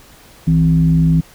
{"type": "tone with frequency modulation", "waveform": "sine", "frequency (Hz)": 161.9, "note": "E3", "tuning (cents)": -31, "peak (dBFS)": -9, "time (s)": [0.47, 1.21], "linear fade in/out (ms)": 10, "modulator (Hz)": 99.1, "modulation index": 0.54, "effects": ["pink hiss -44 dBFS RMS until 1.34 s"]}